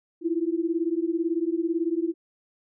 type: beating tone pair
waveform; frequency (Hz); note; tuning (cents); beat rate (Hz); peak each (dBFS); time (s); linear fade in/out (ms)
sine; 324.8 / 342.8; E4 / F4; -26 / -32; 18; -26; 0.21-2.14; 50
effects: none